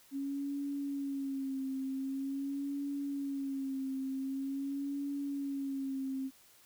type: tone with vibrato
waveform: sine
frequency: 274.2 Hz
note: C#4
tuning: 19 cents flat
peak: -34 dBFS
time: 0.11-6.31 s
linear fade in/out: 50 ms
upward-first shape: sine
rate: 0.45 Hz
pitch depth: 51 cents each way
effects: white hiss -62 dBFS RMS until 6.65 s